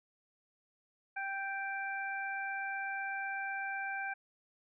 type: harmonic tone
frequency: 784 Hz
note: G5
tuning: in tune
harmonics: 1 / 2 / 3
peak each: -40 / -38 / -43 dBFS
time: 1.16-4.14 s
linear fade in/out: 10 ms
effects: none